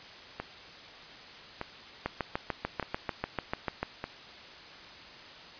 two click trains, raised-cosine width 0.5 ms, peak -19 / -15 dBFS, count 4 / 13, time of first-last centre 0.4-4.041 / 2.06-3.83 s, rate 0.824 / 6.78 Hz, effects white hiss -48 dBFS RMS until 5.59 s + resampled to 11025 Hz

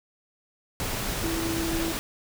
sine tone in noise, 329.6 Hz, E4, in tune, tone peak -28 dBFS, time 1.24-1.92 s, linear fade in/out 0 ms, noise pink, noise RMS -30 dBFS, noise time 0.8-1.99 s, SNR -1 dB, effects none

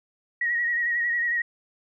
sine tone with vibrato, 1898 Hz, A#6, 31 cents sharp, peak -22 dBFS, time 0.41-1.42 s, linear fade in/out 5 ms, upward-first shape sine, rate 11 Hz, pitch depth 39 cents each way, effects none

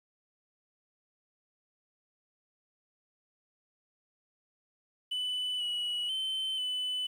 sine tone with pitch steps, 2992 / 2931 / 3080 / 3000 Hz, F#7 / F#7 / G7 / F#7, +19 / -17 / -31 / +23 cents, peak -28 dBFS, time 5.11-7.07 s, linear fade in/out 10 ms, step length 490 ms, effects tanh soft clip ceiling -30 dBFS + 10-bit

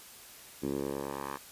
10% pulse tone with band-pass filter sweep, 69.3 Hz, C#2, in tune, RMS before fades -36 dBFS, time 0.62-1.38 s, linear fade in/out 20 ms, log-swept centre 300 to 1200 Hz, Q 1.6, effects white hiss -51 dBFS RMS until 1.51 s + resampled to 32000 Hz

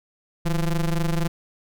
square ring-modulated tone, 85.8 Hz, F2, 30 cents flat, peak -18 dBFS, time 0.45-1.28 s, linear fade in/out 10 ms, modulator 73.8 Hz, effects none

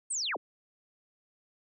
sine linear sweep, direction down, 8870 to 132.5 Hz, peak -30 dBFS, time 0.1-0.37 s, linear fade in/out 10 ms, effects none

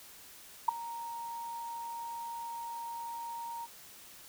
sine tone with ADSR envelope, 932.3 Hz, A#5, in tune, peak -18 dBFS, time 0.68-3.67 s, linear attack 8 ms, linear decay 6 ms, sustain -20 dB, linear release 32 ms, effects white hiss -53 dBFS RMS until 4.28 s

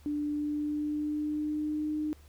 sine tone with pitch glide, 295 to 304.3 Hz, D4 to D#4, +8 to -38 cents, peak -29 dBFS, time 0.06-2.13 s, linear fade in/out 0 ms, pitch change +54 cents, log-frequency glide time 0.24-1.95 s, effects added 73 Hz sine -53 dBFS peak until 2.28 s + pink hiss -62 dBFS RMS until 2.28 s

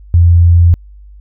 sine tone, 85.8 Hz, F2, 30 cents flat, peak -3 dBFS, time 0.14-0.74 s, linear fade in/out 0 ms, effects added 50 Hz sine -33 dBFS peak until 1.2 s

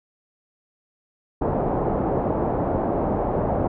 white low-pass noise, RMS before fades -23 dBFS, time 1.41-3.68 s, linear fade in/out 10 ms, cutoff 770 Hz, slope 24 dB/octave, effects none

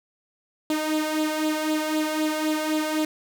sawtooth tone with flanger, 309.2 Hz, D#4, 11 cents flat, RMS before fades -25 dBFS, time 0.7-3.05 s, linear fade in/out 2 ms, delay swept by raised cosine 0.25 to 1.45 ms, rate 3.9 Hz, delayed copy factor +0.6, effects none

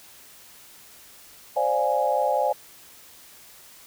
sine chord, D half-diminished seventh, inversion third, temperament equal, 523.3 / 587.3 / 698.5 / 830.6 Hz, C5 / D5 / F5 / Ab5, 0 / 0 / 0 / 0 cents, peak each -26 / -25 / -28 / -24 dBFS, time 1.56-2.53 s, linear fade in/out 10 ms, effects white hiss -49 dBFS RMS until 3.86 s

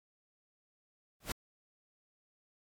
pink noise with exponential growth, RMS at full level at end -30 dBFS, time 1.2-1.32 s, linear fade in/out 5 ms, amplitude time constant 24 ms, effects AAC 64 kbps

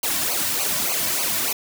white noise with flanger, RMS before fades -23 dBFS, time 0.03-1.53 s, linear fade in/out 5 ms, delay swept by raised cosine 0.55 to 2.45 ms, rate 3.4 Hz, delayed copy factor -0.95, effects none

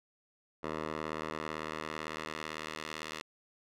10% pulse tone with band-pass filter sweep, 77.9 Hz, D#2, 3 cents sharp, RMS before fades -40 dBFS, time 0.63-3.22 s, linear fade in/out 10 ms, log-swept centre 890 to 3000 Hz, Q 0.71, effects none

